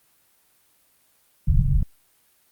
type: low-pass noise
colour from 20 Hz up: pink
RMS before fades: -18 dBFS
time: 1.47-1.83 s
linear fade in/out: 5 ms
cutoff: 160 Hz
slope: 48 dB/octave
effects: white hiss -62 dBFS RMS until 2.51 s + Opus 32 kbps